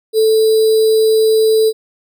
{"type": "tone with sample-and-hold", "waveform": "sine", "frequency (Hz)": 440, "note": "A4", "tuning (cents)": 0, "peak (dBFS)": -8, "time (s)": [0.13, 1.73], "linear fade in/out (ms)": 50, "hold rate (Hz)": 4410, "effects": []}